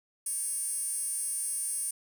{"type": "tone with high-pass filter", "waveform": "15% pulse", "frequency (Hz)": 556, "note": "C#5", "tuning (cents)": 5, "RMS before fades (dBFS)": -33, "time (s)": [0.26, 1.91], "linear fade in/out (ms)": 5, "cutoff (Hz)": 9300, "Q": 6.5, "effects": []}